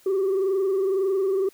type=tone with frequency modulation; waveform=sine; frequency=385.4 Hz; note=G4; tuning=29 cents flat; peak=-18 dBFS; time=0.06-1.49 s; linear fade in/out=5 ms; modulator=21.9 Hz; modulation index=0.63; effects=tanh soft clip ceiling -18 dBFS + white hiss -56 dBFS RMS until 1.53 s